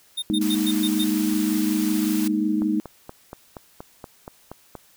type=tone bursts; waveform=square; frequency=3654 Hz; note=A#7; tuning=35 cents flat; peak=-25 dBFS; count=6; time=0.17-1.044 s; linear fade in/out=10 ms; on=54 ms; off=110 ms
type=chord; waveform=sine; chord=Ab suspended second; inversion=none; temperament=equal; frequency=207.7 / 233.1 / 311.1 Hz; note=Ab3 / Bb3 / Eb4; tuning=0 / 0 / 0 cents; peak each=-24 / -27 / -22 dBFS; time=0.3-2.8 s; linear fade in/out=0 ms
type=band-stop noise; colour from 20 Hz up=white; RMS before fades=-33 dBFS; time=0.41-2.28 s; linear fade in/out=5 ms; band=360 to 620 Hz; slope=96 dB/octave
type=click train; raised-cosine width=1 ms; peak=-21 dBFS; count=10; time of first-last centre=2.62-4.753 s; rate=4.22 Hz
effects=white hiss -56 dBFS RMS until 4.96 s